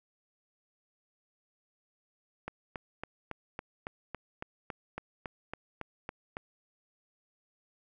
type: click train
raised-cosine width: 0.5 ms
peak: -22 dBFS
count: 15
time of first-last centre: 2.48-6.369 s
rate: 3.6 Hz
effects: none